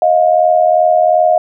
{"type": "tone pair together", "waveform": "sine", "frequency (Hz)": [629, 711.7], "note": ["D#5", "F5"], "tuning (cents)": [19, 33], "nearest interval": "major second", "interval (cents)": 214, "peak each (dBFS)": -10, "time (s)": [0.02, 1.38], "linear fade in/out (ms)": 2, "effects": []}